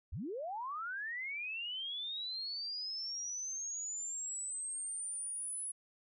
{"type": "linear sweep", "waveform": "sine", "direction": "up", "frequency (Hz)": [49, 10290], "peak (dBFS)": -38, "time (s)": [0.12, 5.72], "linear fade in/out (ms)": 10, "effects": []}